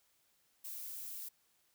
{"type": "noise", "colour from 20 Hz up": "violet", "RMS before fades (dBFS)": -45, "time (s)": [0.64, 1.29], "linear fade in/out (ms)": 10, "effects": ["white hiss -74 dBFS RMS until 1.74 s"]}